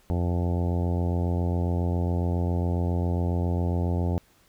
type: harmonic tone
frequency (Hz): 87.31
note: F2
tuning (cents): 0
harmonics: 1 / 2 / 3 / 4 / 5 / 6 / 7 / 8 / 9 / 10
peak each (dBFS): -24 / -30 / -34 / -36 / -38 / -40 / -41 / -42 / -43 / -44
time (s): 0.1-4.18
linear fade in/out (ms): 0
effects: pink hiss -61 dBFS RMS until 4.48 s